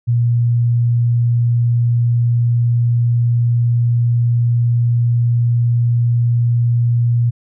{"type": "tone", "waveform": "sine", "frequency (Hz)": 119, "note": "A#2", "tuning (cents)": 36, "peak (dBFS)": -11, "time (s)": [0.07, 7.31], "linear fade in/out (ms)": 20, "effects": []}